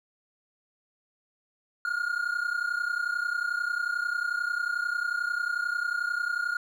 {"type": "tone pair together", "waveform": "triangle", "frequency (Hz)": [1406, 1437.2], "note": ["F6", "F6"], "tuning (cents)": [11, 49], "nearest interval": "unison", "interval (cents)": 38, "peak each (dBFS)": [-28, -28], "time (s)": [1.85, 6.57], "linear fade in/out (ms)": 2, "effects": []}